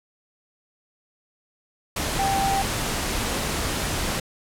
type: tone in noise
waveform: sine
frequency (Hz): 784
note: G5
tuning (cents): 0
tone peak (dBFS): -21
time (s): 2.19-2.62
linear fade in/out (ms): 5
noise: pink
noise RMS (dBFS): -26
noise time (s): 1.96-4.2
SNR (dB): +2
effects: low-pass 12000 Hz 12 dB/octave